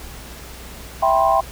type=chord; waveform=sine; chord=C major seventh; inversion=first; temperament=equal with one note detuned; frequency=659.3 / 784 / 987.8 / 1056.8 Hz; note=E5 / G5 / B5 / C6; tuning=0 / 0 / 0 / +17 cents; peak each=-18 / -17 / -23 / -19 dBFS; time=1.02-1.41 s; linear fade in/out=10 ms; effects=added 60 Hz sine -38 dBFS peak until 1.51 s + pink hiss -38 dBFS RMS until 1.51 s